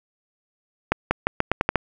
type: accelerating click train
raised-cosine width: 0.5 ms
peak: -3 dBFS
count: 8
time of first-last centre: 0.92-1.757 s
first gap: 190 ms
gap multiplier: 0.84
effects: none